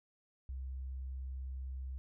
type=tone; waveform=sine; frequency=65.41 Hz; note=C2; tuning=in tune; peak=-39 dBFS; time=0.49-1.98 s; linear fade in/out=0 ms; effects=none